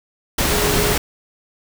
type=tone in noise; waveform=sine; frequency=415.3 Hz; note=G#4; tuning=in tune; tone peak=-21 dBFS; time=0.5-0.94 s; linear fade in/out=5 ms; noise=pink; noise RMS=-18 dBFS; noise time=0.38-0.98 s; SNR=-6 dB; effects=none